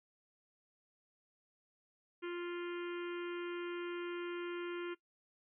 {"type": "harmonic tone", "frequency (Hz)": 349.2, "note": "F4", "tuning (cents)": 0, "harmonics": [1, 3, 4, 5, 6, 7, 8, 9], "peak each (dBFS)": [-39, -52, -50, -55, -55, -54, -56, -58], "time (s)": [2.22, 4.95], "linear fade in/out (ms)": 20, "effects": ["noise-tail reverb RT60 0.1 s tail -18 dB re dry"]}